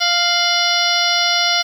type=harmonic tone with a mistuned harmonic; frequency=698.5 Hz; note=F5; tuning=in tune; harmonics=1 / 2 / 3 / 4 / 5 / 6 / 7 / 8; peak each=-22 / -22 / -22 / -22 / -22 / -22 / -22 / -22 dBFS; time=0-1.63 s; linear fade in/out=20 ms; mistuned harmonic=4; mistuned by=+100 cents; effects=7-bit